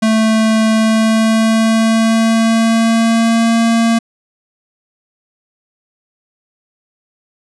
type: tone with pitch glide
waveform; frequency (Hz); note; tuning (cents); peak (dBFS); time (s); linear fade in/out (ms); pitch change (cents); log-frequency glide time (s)
square; 220.4 to 229.1; A3 to A#3; +3 to -30; -10; 0.02-3.99; 10; +67; 0.73-3.57
effects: resampled to 24000 Hz